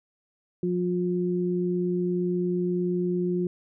sine tone pair together, 178.3 / 356.6 Hz, F3 / F4, +36 / +36 cents, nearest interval octave, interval 1200 cents, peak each -26 dBFS, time 0.63-3.47 s, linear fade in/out 2 ms, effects none

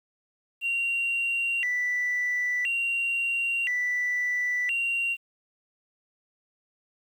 sine tone with vibrato, 2334 Hz, D7, 11 cents flat, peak -23 dBFS, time 0.61-5.17 s, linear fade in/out 50 ms, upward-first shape square, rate 0.49 Hz, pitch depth 290 cents each way, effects tanh soft clip ceiling -21 dBFS + 9-bit

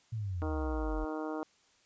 sine exponential sweep, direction down, 116.2 to 42.98 Hz, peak -33 dBFS, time 0.12-1.05 s, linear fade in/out 10 ms
harmonic tone, 155.56 Hz, D#3, in tune, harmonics 2 / 3 / 4 / 5 / 6 / 7 / 8 / 9, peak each -37 / -41 / -43 / -45 / -47 / -48 / -49 / -50 dBFS, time 0.42-1.43 s, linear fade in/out 0 ms
effects white hiss -67 dBFS RMS until 1.85 s + resampled to 16000 Hz

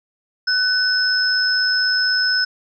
sine tone pair together, 1500 / 5196 Hz, F#6 / E8, +23 / -26 cents, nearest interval octave + minor seventh, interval 2151 cents, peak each -18 dBFS, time 0.47-2.45 s, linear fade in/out 10 ms, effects none

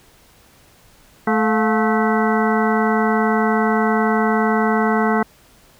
harmonic tone with a mistuned harmonic, 217.5 Hz, A3, 20 cents flat, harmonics 1 / 2 / 3 / 4 / 5 / 6 / 7 / 9, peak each -18 / -21 / -23 / -24 / -25 / -26 / -26 / -28 dBFS, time 1.27-5.23 s, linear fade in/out 5 ms, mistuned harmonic 3, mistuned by +130 cents, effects pink hiss -51 dBFS RMS until 5.79 s

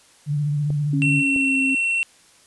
sine tone with vibrato, 146.83 Hz, D3, in tune, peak -19 dBFS, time 0.26-1.23 s, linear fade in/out 50 ms, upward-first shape triangle, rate 15 Hz, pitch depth 52 cents each way
clicks, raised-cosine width 2 ms, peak -20 dBFS, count 2, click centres 0.704 / 1.362 s
sine tone with pitch glide, 277.2 to 267.3 Hz, C#4 to C4, 0 to +37 cents, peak -21 dBFS, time 0.93-1.75 s, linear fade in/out 5 ms, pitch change -63 cents, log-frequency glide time 1.23-1.57 s
triangle tone, 2714 Hz, E7, 50 cents sharp, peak -17 dBFS, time 1.02-2.03 s, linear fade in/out 0 ms
effects white hiss -53 dBFS RMS until 2.46 s + resampled to 24000 Hz

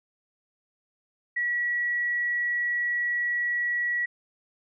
sine tone, 1930 Hz, B6, 40 cents flat, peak -24 dBFS, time 1.36-4.06 s, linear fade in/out 10 ms, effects none

